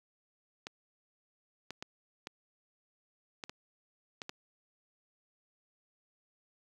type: clicks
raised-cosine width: 0.2 ms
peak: -23 dBFS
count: 8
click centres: 0.669 / 1.706 / 1.825 / 2.271 / 3.438 / 3.495 / 4.218 / 4.294 s
effects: high-pass 60 Hz 12 dB/octave + 9-bit